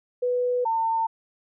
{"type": "tone pair in turn", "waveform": "sine", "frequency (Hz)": [493.9, 902.7], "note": ["B4", "A5"], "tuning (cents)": [0, 44], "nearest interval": "minor seventh", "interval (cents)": 1044, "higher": "second", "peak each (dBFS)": -21, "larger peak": "neither", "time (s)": [[0.22, 0.65], [0.65, 1.07]], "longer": "first", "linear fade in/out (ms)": 10, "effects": []}